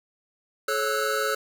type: tone cluster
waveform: square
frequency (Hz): 429 / 548 / 1313 / 1480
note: A4 / C#5 / E6 / F#6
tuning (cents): -44 / -20 / -7 / 0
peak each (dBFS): -30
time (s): 0.68-1.35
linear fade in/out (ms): 5
effects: none